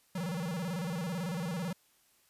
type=tone with vibrato; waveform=square; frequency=172.9 Hz; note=F3; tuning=17 cents flat; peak=-34 dBFS; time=0.15-1.73 s; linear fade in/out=5 ms; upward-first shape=square; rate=18 Hz; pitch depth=150 cents each way; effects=white hiss -68 dBFS RMS until 2.29 s + resampled to 32000 Hz